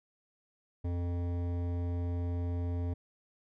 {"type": "tone with hard clipping", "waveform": "sine", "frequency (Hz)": 87.31, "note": "F2", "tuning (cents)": 0, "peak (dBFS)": -33, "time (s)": [0.84, 2.94], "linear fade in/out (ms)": 10, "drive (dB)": 14, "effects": []}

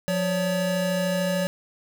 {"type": "tone pair together", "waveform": "square", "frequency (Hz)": [178.19, 568], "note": ["F3", "C#5"], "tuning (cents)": [35, 42], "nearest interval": "octave + minor sixth", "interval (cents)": 2007, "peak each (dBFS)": -26, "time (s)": [0.08, 1.47], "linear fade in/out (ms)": 0, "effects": []}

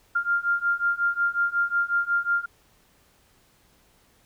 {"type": "beating tone pair", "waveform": "sine", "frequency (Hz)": [1395, 1400.5], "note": ["F6", "F6"], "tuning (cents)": [-2, 4], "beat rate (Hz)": 5.5, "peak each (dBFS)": [-25, -24], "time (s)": [0.15, 2.46], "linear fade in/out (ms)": 10, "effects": ["pink hiss -61 dBFS RMS until 4.25 s"]}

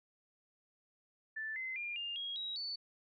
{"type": "tone with pitch steps", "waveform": "sine", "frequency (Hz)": [1760, 2057, 2404, 2810, 3284, 3839, 4486], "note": ["A6", "C7", "D7", "F7", "G#7", "B7", "C#8"], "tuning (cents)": [0, -30, 40, 10, -20, -50, 20], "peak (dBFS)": -38, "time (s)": [1.36, 2.76], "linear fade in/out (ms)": 10, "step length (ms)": 200, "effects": []}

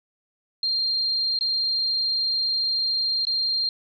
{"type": "tone with dropouts", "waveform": "sine", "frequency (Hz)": 4191, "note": "C8", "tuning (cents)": 2, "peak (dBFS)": -21, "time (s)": [0.63, 3.69], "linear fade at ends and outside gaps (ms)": 2, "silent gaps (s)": [[1.389, 1.409], [3.252, 3.269]], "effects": []}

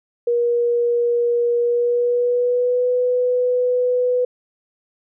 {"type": "tone with pitch glide", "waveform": "sine", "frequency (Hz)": [476.6, 496.6], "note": ["A#4", "B4"], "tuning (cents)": [38, 9], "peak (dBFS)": -15, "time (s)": [0.27, 4.25], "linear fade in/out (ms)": 5, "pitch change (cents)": 71, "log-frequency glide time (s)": [1.59, 2.88], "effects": []}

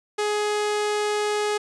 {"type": "tone", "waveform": "sawtooth", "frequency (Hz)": 418.7, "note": "G#4", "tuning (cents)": 14, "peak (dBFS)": -18, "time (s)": [0.18, 1.58], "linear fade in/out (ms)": 10, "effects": ["resampled to 22050 Hz"]}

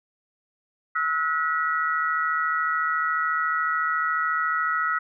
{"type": "tone cluster", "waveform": "sine", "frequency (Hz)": [1297, 1451, 1938], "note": ["E6", "F#6", "B6"], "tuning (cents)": [-28, -34, -33], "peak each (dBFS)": [-24, -27, -29], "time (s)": [0.95, 4.99], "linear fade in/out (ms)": 10, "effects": []}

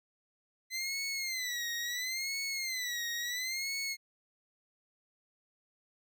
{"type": "tone with vibrato", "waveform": "20% pulse", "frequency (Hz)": 2036, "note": "C7", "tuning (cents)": -48, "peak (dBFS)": -29, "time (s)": [0.7, 3.97], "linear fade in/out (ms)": 50, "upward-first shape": "sine", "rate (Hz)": 0.73, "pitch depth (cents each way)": 140, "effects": []}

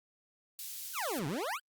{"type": "high-pass noise", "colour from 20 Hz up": "white", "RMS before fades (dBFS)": -43, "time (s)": [0.59, 1.19], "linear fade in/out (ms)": 0, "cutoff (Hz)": 3800, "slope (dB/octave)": 12}
{"type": "exponential two-way sweep", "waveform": "25% pulse", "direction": "down then up", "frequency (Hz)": [1631, 130.2, 1631], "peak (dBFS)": -30, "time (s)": [0.93, 1.6], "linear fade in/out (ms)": 50, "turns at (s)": 1.27}
{"effects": ["Opus 48 kbps"]}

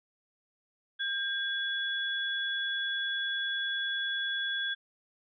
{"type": "tone pair together", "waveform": "sine", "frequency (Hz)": [1600, 3390], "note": ["G6", "G#7"], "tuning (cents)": [35, 35], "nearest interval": "octave + minor second", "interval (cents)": 1300, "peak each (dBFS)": [-32, -33], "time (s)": [0.99, 4.75], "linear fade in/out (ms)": 20, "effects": []}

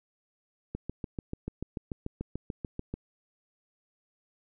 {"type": "click train", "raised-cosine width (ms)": 3, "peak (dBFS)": -21, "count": 16, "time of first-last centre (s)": [0.75, 2.94], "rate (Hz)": 6.85, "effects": []}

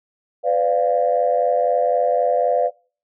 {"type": "chord", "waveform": "sine", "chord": "B diminished", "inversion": "none", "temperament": "equal with one note detuned", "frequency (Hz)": [503.4, 587.3, 698.5], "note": ["B4", "D5", "F5"], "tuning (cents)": [33, 0, 0], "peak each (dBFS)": -19, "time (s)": [0.43, 2.71], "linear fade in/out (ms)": 50, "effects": ["noise-tail reverb RT60 0.4 s tail -24 dB re dry", "tanh soft clip ceiling -6 dBFS"]}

